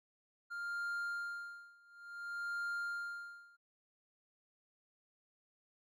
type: tone with tremolo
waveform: triangle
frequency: 1400 Hz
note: F6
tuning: 4 cents sharp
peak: -34 dBFS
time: 0.5-3.57 s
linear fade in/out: 20 ms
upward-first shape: sine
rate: 0.57 Hz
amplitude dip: 95%
effects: MP3 96 kbps